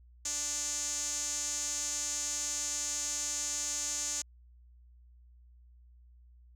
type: tone with band-pass filter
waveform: sawtooth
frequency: 293.7 Hz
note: D4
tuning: in tune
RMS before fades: -35 dBFS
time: 0.25-4.22 s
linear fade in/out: 5 ms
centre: 6800 Hz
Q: 6.8
effects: added 60 Hz sine -55 dBFS peak until 6.55 s